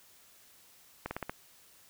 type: slowing click train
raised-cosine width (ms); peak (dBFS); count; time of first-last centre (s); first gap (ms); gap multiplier
0.5; -20; 5; 1.06-1.295; 50; 1.11
effects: white hiss -60 dBFS RMS until 1.89 s